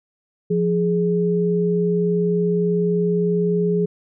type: tone pair together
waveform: sine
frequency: 174.54 / 417.9 Hz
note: F3 / G#4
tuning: -1 / +11 cents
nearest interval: octave + minor third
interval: 1512 cents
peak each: -19 dBFS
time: 0.5-3.86 s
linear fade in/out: 10 ms
effects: none